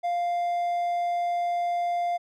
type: tone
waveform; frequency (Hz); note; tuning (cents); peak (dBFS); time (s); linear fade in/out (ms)
triangle; 698.5; F5; 0; -22; 0.03-2.18; 20
effects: none